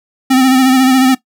square tone with vibrato, 260.5 Hz, C4, 7 cents flat, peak -7 dBFS, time 0.3-1.15 s, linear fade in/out 10 ms, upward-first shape sine, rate 14 Hz, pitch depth 40 cents each way, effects noise-tail reverb RT60 0.1 s tail -17 dB re dry

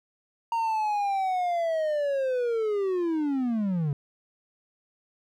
triangle linear sweep, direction down, 929 to 137 Hz, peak -22 dBFS, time 0.52-3.93 s, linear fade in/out 2 ms, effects none

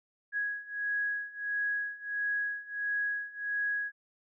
sine beating tone pair, 1661.2 / 1662.7 Hz, G#6 / G#6, 0 / +2 cents, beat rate 1.5 Hz, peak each -35 / -33 dBFS, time 0.32-3.92 s, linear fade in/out 50 ms, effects none

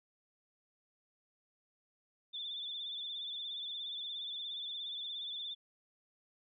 sine tone with vibrato, 3520 Hz, A7, in tune, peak -39 dBFS, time 2.33-5.55 s, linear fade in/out 20 ms, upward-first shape sine, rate 17 Hz, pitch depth 53 cents each way, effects none

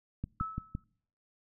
click train, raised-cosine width 5 ms, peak -22 dBFS, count 4, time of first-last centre 0.24-0.751 s, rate 5.87 Hz
sine tone with exponential decay, 1302 Hz, E6, 22 cents flat, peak -31 dBFS, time 0.4-0.84 s, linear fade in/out 2 ms, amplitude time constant 94 ms
effects noise-tail reverb RT60 0.6 s tail -26 dB re dry

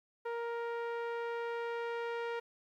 sawtooth tone with low-pass filter sweep, 468.1 Hz, A#4, 7 cents sharp, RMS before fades -38 dBFS, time 0.25-2.4 s, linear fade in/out 10 ms, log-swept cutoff 1500 to 2300 Hz, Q 0.92, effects 12-bit

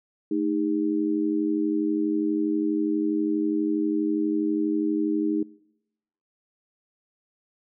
sine tone with amplitude modulation, 311.1 Hz, D#4, in tune, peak -18 dBFS, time 0.31-5.43 s, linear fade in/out 5 ms, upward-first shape sine, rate 92.3 Hz, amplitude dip 90%, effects noise-tail reverb RT60 0.9 s tail -24 dB re dry

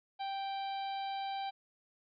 harmonic tone, 784 Hz, G5, in tune, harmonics 1 / 2 / 3 / 4 / 5 / 6, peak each -36 / -53 / -51 / -50 / -50 / -57 dBFS, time 0.19-1.51 s, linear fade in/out 20 ms, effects none

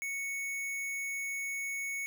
square tone, 2217 Hz, C#7, in tune, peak -35 dBFS, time 0.02-2.06 s, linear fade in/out 0 ms, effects none

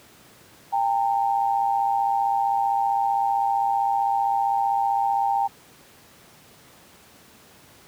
sine tone pair together, 797 / 912.5 Hz, G5 / A#5, +28 / -37 cents, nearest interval major second, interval 235 cents, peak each -21 / -24 dBFS, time 0.72-5.48 s, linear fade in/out 20 ms, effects pink hiss -51 dBFS RMS until 7.87 s + high-pass 100 Hz 12 dB/octave

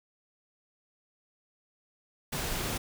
pink noise, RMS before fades -33 dBFS, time 2.32-2.78 s, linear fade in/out 10 ms, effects none

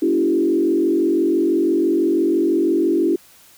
sine tone with frequency modulation, 334.7 Hz, E4, 26 cents sharp, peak -14 dBFS, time 0.02-3.16 s, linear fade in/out 5 ms, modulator 46 Hz, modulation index 1.2, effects white hiss -49 dBFS RMS until 3.57 s

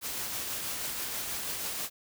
white noise with tremolo, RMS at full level -34 dBFS, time 0.01-1.9 s, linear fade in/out 50 ms, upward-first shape triangle, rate 6.2 Hz, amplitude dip 30%, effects none

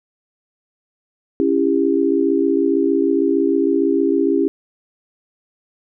sine chord, C# diminished, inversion none, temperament just, 277.2 / 332.6 / 399.1 Hz, C#4 / E4 / G4, 0 / +16 / +31 cents, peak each -18 dBFS, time 1.4-4.48 s, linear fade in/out 0 ms, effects none

